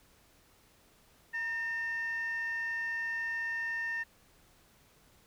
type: tone with frequency modulation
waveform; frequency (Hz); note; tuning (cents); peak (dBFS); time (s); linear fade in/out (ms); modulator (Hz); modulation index
sine; 1819; A#6; -43; -31; 1.33-4.04; 20; 872; 0.29
effects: tanh soft clip ceiling -29 dBFS + pink hiss -64 dBFS RMS until 5.26 s